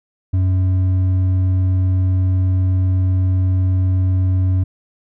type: tone with hard clipping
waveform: sine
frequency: 92.8 Hz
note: F#2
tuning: 6 cents sharp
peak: -14 dBFS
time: 0.33-4.64 s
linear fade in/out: 10 ms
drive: 4 dB
effects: none